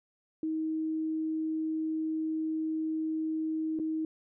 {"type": "tone with dropouts", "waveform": "sine", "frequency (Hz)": 316.3, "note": "D#4", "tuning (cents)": 29, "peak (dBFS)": -29, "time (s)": [0.43, 4.05], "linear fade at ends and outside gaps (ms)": 2, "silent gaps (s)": [3.79, 3.797], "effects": []}